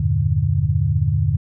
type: chord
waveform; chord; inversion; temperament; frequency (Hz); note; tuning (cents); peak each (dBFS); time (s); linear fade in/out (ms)
sine; E half-diminished seventh; none; equal; 82.41 / 98 / 116.54 / 146.83; E2 / G2 / Bb2 / D3; 0 / 0 / 0 / 0; -22 / -20 / -22 / -20; 0-1.37; 5
effects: none